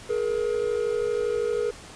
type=tone pair together; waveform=triangle; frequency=422.8 / 475.4 Hz; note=G#4 / A#4; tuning=+31 / +34 cents; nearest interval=major second; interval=203 cents; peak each=-24 dBFS; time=0.09-1.71 s; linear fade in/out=10 ms; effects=pink hiss -44 dBFS RMS until 1.95 s + resampled to 22050 Hz